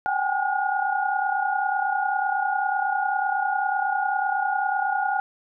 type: tone cluster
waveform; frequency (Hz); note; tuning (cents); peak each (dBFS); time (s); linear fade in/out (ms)
sine; 761 / 799 / 829 / 1437; F#5 / G5 / G#5 / F6; +48 / +33 / -3 / +49; -27; 0.06-5.2; 0
effects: none

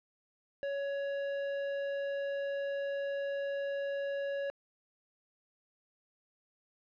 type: tone with tanh clipping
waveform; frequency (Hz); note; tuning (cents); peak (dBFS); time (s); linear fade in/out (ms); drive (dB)
triangle; 559; C#5; +14; -35; 0.63-4.5; 0; 18
effects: low-pass 3000 Hz 12 dB/octave

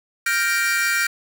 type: chord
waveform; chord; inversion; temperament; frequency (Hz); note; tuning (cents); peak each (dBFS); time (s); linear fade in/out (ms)
45% pulse; G minor seventh; third; equal; 1396.9 / 1568 / 1864.7 / 2349; F6 / G6 / Bb6 / D7; 0 / 0 / 0 / 0; -24; 0.26-1.07; 5
effects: none

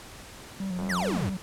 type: tone with vibrato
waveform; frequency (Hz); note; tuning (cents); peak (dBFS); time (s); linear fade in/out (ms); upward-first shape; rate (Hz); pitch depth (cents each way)
triangle; 186.8; F#3; +17; -27; 0.6-1.37; 2; square; 4.7; 56
type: click train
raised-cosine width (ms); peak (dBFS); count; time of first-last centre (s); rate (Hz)
1; -24; 38; 0.79-1.205; 89.2
type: exponential sweep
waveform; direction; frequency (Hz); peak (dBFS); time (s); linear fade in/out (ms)
square; down; 2140 to 77.78; -28; 0.89-1.3; 10
effects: pink hiss -45 dBFS RMS until 1.42 s + low-pass 11000 Hz 12 dB/octave

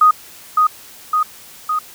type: tone with echo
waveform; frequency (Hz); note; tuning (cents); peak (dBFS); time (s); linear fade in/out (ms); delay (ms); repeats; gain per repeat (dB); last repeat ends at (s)
sine; 1245; D#6; +1; -6; 0.01-0.11; 5; 560; 3; -3; 1.79
effects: white hiss -40 dBFS RMS until 1.94 s

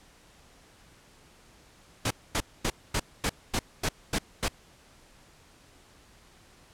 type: noise bursts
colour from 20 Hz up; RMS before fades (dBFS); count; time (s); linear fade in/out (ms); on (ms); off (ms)
pink; -27; 9; 2.05-4.483; 5; 57; 240
effects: pink hiss -57 dBFS RMS until 6.73 s + low-pass 10000 Hz 12 dB/octave

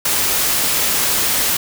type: noise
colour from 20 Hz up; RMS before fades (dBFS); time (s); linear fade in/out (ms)
white; -17; 0.05-1.57; 5
effects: none

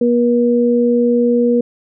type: tone pair together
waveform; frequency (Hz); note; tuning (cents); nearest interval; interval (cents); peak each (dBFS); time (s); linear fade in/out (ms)
sine; 240 / 480; B3 / B4; -49 / -49; octave; 1200; -13; 0.01-1.61; 5
effects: none

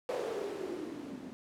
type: noise with low-pass filter sweep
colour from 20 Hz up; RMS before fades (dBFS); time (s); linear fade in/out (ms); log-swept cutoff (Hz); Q
violet; -39; 0.09-1.33; 0; 520 to 230; 6.3
effects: none

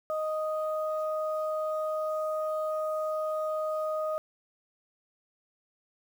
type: tone pair together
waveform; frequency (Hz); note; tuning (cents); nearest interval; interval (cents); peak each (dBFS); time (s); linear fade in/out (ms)
sine; 622.2 / 1244.5; D#5 / D#6; 0 / 0; octave; 1200; -29 / -35; 0.1-4.18; 0
effects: 9-bit

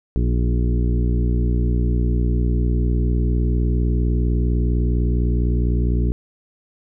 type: harmonic tone with a mistuned harmonic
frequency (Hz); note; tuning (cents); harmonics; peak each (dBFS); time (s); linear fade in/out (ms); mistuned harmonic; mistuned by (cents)
59.9; A#1; +48; 1 / 2 / 3 / 4 / 5 / 6 / 7; -17 / -23 / -27 / -29 / -31 / -33 / -34; 0.16-6.12; 0; 5; +25
effects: none

